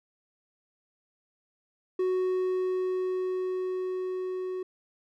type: tone with level ramp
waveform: triangle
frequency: 370 Hz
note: F#4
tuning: in tune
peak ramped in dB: -22 to -29 dBFS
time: 1.99-4.63 s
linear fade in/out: 5 ms
effects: none